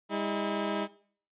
15% pulse tone pair together, 202.2 / 321 Hz, G#3 / E4, -46 / -46 cents, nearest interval minor sixth, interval 800 cents, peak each -26 dBFS, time 0.09-0.88 s, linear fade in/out 50 ms, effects noise-tail reverb RT60 0.5 s tail -17 dB re dry + resampled to 8000 Hz

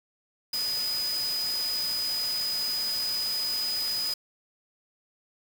sine tone in noise, 4978 Hz, D#8, in tune, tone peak -27 dBFS, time 0.53-4.14 s, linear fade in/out 5 ms, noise white, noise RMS -37 dBFS, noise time 0.53-4.14 s, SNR +7 dB, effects none

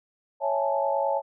sine chord, A major seventh, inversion first, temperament equal, 554.4 / 659.3 / 830.6 / 880 Hz, C#5 / E5 / G#5 / A5, 0 / 0 / 0 / 0 cents, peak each -26 / -30 / -30 / -28 dBFS, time 0.4-1.22 s, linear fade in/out 50 ms, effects none

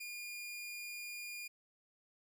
sawtooth tone, 2423 Hz, D#7, 47 cents flat, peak -40 dBFS, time 0-1.48 s, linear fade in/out 10 ms, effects none

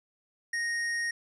sine tone with hard clipping, 1864.7 Hz, A#6, in tune, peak -30 dBFS, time 0.53-1.11 s, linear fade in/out 5 ms, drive 16 dB, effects resampled to 22050 Hz

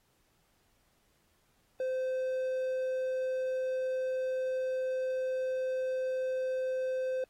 triangle tone, 517 Hz, C5, 21 cents flat, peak -28 dBFS, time 1.8-7.24 s, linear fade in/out 2 ms, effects pink hiss -72 dBFS RMS until 7.29 s + AAC 48 kbps

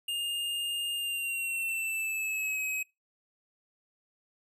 square tone with pitch glide, 2822 to 2543 Hz, F7 to D#7, +17 to +37 cents, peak -31 dBFS, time 0.08-2.83 s, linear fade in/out 5 ms, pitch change -180 cents, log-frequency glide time 0.94-2.63 s, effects noise-tail reverb RT60 0.2 s tail -22 dB re dry

